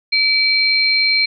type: tone pair together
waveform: sine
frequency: 2306 / 4176 Hz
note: D7 / C8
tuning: -32 / -4 cents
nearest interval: minor seventh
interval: 1028 cents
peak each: -15 dBFS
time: 0.12-1.26 s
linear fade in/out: 10 ms
effects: none